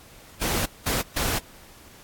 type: noise bursts at uneven times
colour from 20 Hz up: pink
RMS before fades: -25 dBFS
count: 3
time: 0.41-0.66 / 0.86-1.02 / 1.16-1.39 s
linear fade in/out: 10 ms
effects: pink hiss -49 dBFS RMS until 2.03 s + AAC 64 kbps